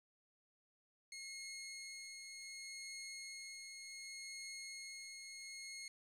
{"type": "tone with tremolo", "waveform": "15% pulse", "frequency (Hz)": 2161, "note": "C#7", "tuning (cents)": -45, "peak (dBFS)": -40, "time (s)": [1.12, 5.88], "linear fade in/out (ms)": 2, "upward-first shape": "triangle", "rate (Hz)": 0.67, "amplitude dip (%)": 35, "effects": ["low-pass 10000 Hz 12 dB/octave", "12-bit"]}